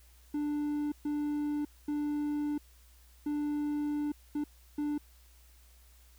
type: tone bursts at uneven times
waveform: triangle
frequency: 294.9 Hz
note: D4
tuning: 7 cents sharp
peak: -28 dBFS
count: 6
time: 0.34-0.92 / 1.05-1.65 / 1.88-2.58 / 3.26-4.12 / 4.35-4.44 / 4.78-4.98 s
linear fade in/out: 5 ms
effects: added 60 Hz sine -57 dBFS peak until 6.18 s + white hiss -64 dBFS RMS until 6.18 s